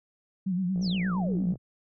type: tone with vibrato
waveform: sine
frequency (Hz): 183.6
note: F#3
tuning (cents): -13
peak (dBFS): -25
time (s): 0.46-1.54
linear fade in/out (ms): 10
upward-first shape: sine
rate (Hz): 8.6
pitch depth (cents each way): 84
type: click train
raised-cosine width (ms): 2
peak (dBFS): -31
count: 48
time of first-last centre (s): 0.76-1.557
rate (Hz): 59
type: exponential sweep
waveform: sine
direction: down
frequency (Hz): 6272 to 113.7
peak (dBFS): -34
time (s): 0.81-1.58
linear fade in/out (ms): 50
effects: none